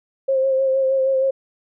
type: tone with vibrato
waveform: sine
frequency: 532 Hz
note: C5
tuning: 29 cents sharp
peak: -15 dBFS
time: 0.28-1.31 s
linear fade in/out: 10 ms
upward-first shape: sine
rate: 6.4 Hz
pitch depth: 26 cents each way
effects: none